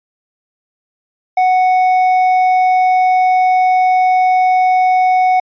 sine tone with hard clipping, 740 Hz, F#5, in tune, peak -10 dBFS, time 1.37-5.4 s, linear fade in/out 5 ms, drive 5 dB, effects resampled to 11025 Hz

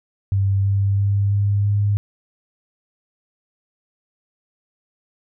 sine tone with pitch steps, 98.1 / 99.13 / 100.16 / 101.21 / 102.27 Hz, G2 / G2 / G2 / G#2 / G#2, +2 / +20 / +38 / -44 / -26 cents, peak -15 dBFS, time 0.32-1.97 s, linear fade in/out 0 ms, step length 330 ms, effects none

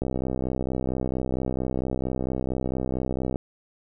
click train, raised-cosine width 2 ms, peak -14 dBFS, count 216, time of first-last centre 0.02-3.359 s, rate 64.4 Hz, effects none

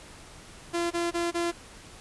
sawtooth tone bursts, 342.4 Hz, F4, 34 cents flat, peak -22 dBFS, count 4, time 0.73-1.519 s, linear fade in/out 20 ms, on 180 ms, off 23 ms, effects pink hiss -48 dBFS RMS until 2 s + resampled to 24000 Hz

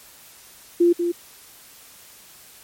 sine tone with echo, 345.8 Hz, F4, 17 cents flat, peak -12 dBFS, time 0.8-0.93 s, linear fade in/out 10 ms, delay 190 ms, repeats 1, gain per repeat -7 dB, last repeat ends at 1.12 s, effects white hiss -47 dBFS RMS until 2.63 s + MP3 64 kbps

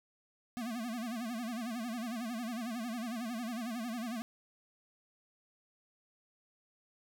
square tone with vibrato, 233.1 Hz, A#3, in tune, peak -37 dBFS, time 0.57-4.22 s, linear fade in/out 0 ms, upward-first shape sine, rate 11 Hz, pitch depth 130 cents each way, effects 11-bit

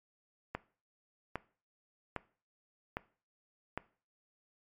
click train, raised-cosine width 0.5 ms, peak -20 dBFS, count 5, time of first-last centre 0.55-3.776 s, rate 1.24 Hz, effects noise-tail reverb RT60 0.4 s tail -19 dB re dry + MP3 64 kbps

